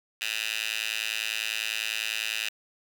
10% pulse tone with high-pass filter, 110 Hz, A2, in tune, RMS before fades -31 dBFS, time 0.21-2.49 s, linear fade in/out 5 ms, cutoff 2600 Hz, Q 2.8, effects none

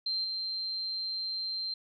sine tone with level steps, 4145 Hz, C8, 17 cents flat, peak -29 / -32 dBFS, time 0.06-1.74 s, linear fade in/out 5 ms, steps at 0.24 s, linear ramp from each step 5 ms, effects none

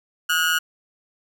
30% pulse tone with amplitude modulation, 1446 Hz, F#6, 40 cents flat, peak -12 dBFS, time 0.29-0.59 s, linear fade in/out 10 ms, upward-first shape sine, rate 167 Hz, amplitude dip 75%, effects none

